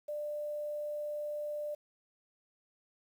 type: tone with quantisation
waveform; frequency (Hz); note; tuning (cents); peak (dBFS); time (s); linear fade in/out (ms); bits
sine; 594; D5; +20; -35; 0.08-1.75; 10; 10
effects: none